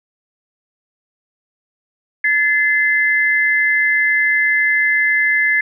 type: tone pair together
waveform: sine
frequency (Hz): 1727 / 2059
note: A6 / C7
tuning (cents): -33 / -28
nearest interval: minor third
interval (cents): 305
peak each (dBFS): -15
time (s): 2.24-5.61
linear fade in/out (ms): 5
effects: none